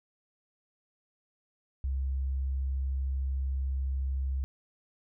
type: tone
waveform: sine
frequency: 66.8 Hz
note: C2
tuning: 36 cents sharp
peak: -28 dBFS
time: 1.84-4.44 s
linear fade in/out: 0 ms
effects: none